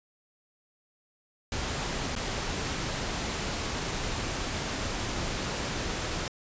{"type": "noise with dropouts", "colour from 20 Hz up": "pink", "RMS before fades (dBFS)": -32, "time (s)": [1.52, 6.28], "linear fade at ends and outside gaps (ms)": 2, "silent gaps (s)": [2.153, 2.162], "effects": ["resampled to 16000 Hz"]}